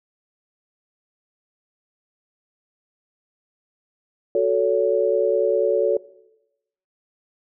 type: chord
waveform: sine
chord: F# minor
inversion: none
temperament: equal with one note detuned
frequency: 370 / 440 / 564.4 Hz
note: F#4 / A4 / C#5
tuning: 0 / 0 / +31 cents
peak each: -22 / -20 / -20 dBFS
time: 4.35-5.97 s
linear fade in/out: 2 ms
effects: noise-tail reverb RT60 0.9 s tail -20 dB re dry